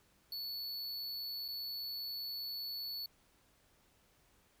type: tone with dropouts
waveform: square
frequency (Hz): 4435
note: C#8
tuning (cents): 0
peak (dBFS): -40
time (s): 0.32-3.06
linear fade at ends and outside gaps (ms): 2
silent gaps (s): 1.481-1.485
effects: pink hiss -70 dBFS RMS until 4.6 s